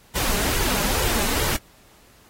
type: noise with flanger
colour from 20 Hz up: pink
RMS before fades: -23 dBFS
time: 0.15-1.57 s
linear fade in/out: 10 ms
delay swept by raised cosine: 2 to 5 ms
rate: 2.3 Hz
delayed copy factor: +0.65
effects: pink hiss -54 dBFS RMS until 2.29 s + AAC 48 kbps